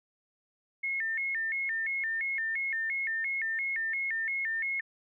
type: tone with vibrato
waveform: sine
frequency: 1975.5 Hz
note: B6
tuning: in tune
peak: -29 dBFS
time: 0.83-4.81 s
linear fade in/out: 10 ms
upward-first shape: square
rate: 2.9 Hz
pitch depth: 160 cents each way
effects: none